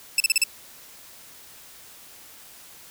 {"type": "tone bursts", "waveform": "15% pulse", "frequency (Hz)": 2637, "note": "E7", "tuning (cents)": 0, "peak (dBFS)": -9, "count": 5, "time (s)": [0.18, 0.438], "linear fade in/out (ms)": 2, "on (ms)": 22, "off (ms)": 37, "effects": ["white hiss -47 dBFS RMS until 2.9 s"]}